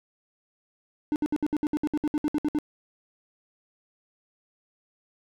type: tone bursts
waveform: triangle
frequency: 299.2 Hz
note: D4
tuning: 32 cents sharp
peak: -20 dBFS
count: 15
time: 1.12-2.587 s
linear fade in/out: 0 ms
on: 39 ms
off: 63 ms
effects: none